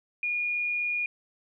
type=tone; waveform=sine; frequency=2436 Hz; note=D#7; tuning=37 cents flat; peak=-26 dBFS; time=0.23-1.06 s; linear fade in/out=2 ms; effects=none